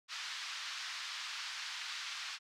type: band-pass noise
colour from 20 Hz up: white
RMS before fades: -43 dBFS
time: 0.08-2.39 s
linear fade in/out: 50 ms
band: 1100 to 5100 Hz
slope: 24 dB/octave
effects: none